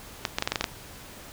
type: clicks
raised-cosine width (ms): 0.2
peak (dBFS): -7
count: 8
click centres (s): 0.252 / 0.385 / 0.424 / 0.475 / 0.52 / 0.558 / 0.61 / 0.642
effects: pink hiss -45 dBFS RMS until 1.32 s